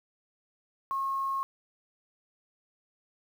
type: tone with quantisation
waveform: sine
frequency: 1084 Hz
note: C#6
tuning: 39 cents flat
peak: -28 dBFS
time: 0.91-1.43 s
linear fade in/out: 0 ms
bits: 9
effects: none